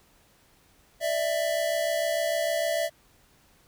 square tone pair together, 593.4 / 660 Hz, D5 / E5, +18 / +2 cents, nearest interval major second, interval 184 cents, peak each -30 / -27 dBFS, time 1-2.9 s, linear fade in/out 50 ms, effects pink hiss -61 dBFS RMS until 3.67 s

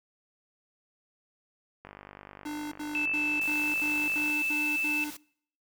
click train, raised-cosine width 0.5 ms, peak -29 dBFS, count 123, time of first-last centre 1.85-4.3 s, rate 49.8 Hz
square tone bursts, 298.9 Hz, D4, 31 cents sharp, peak -34 dBFS, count 8, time 2.45-5.107 s, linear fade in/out 10 ms, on 270 ms, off 71 ms
sine tone, 2637 Hz, E7, in tune, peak -27 dBFS, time 2.95-5.04 s, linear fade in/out 0 ms
white noise, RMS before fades -44 dBFS, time 3.41-5.17 s, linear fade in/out 5 ms
effects noise-tail reverb RT60 0.6 s tail -24 dB re dry

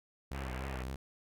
sawtooth tone with vibrato, 65.41 Hz, C2, in tune, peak -34 dBFS, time 0.31-0.96 s, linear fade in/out 5 ms, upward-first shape sine, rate 3.5 Hz, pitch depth 67 cents each way
pink band-pass noise, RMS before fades -47 dBFS, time 0.33-0.84 s, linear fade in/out 20 ms, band 400 to 2800 Hz, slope 48 dB/octave
effects none

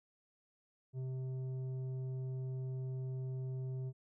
triangle tone with tanh clipping, 130 Hz, C3, 11 cents flat, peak -39 dBFS, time 0.93-3.93 s, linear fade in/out 50 ms, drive 12 dB, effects none

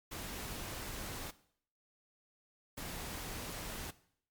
pink noise bursts at uneven times, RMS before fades -43 dBFS, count 2, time 0.11-1.31 / 2.77-3.91 s, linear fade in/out 10 ms, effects noise-tail reverb RT60 0.6 s tail -17 dB re dry + MP3 96 kbps

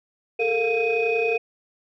sine tone cluster, 424.8 / 455.9 / 704 / 2504 Hz, G#4 / A#4 / F5 / D#7, +39 / -39 / +14 / +10 cents, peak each -28 / -21 / -29 / -24 dBFS, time 0.39-1.38 s, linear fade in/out 10 ms, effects tanh soft clip ceiling -13 dBFS

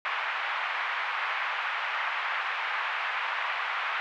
pink band-pass noise, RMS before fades -31 dBFS, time 0.05-4 s, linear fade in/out 0 ms, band 920 to 2600 Hz, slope 24 dB/octave, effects none

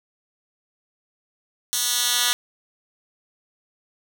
10% pulse tone with high-pass filter sweep, 243.5 Hz, B3, 24 cents flat, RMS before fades -22 dBFS, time 1.73-2.33 s, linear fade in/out 0 ms, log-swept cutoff 5400 to 2600 Hz, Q 0.9, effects none

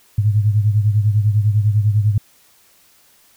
sine beating tone pair, 103.9 / 113.9 Hz, G#2 / A#2, +1 / -40 cents, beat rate 10 Hz, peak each -13 / -19 dBFS, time 0.18-2.18 s, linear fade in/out 5 ms, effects white hiss -53 dBFS RMS until 3.36 s

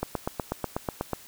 click train, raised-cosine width 1 ms, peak -13 dBFS, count 10, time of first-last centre 0.03-1.133 s, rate 8.16 Hz, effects white hiss -49 dBFS RMS until 1.27 s

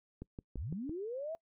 click train, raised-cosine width 3 ms, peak -30 dBFS, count 5, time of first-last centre 0.22-0.895 s, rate 5.93 Hz
sine linear sweep, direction up, 42.09 to 668 Hz, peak -37 dBFS, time 0.57-1.35 s, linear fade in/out 0 ms
effects noise-tail reverb RT60 0.1 s tail -25 dB re dry

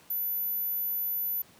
sine tone, 14000 Hz, A9, 10 cents flat, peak -28 dBFS, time 0.1-1.42 s, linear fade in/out 5 ms, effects pink hiss -57 dBFS RMS until 1.59 s + high-pass 100 Hz 12 dB/octave

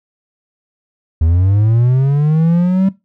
triangle linear sweep, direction up, 77.78 to 194.8 Hz, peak -7 dBFS, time 1.21-2.89 s, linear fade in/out 5 ms, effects noise-tail reverb RT60 0.2 s tail -18 dB re dry

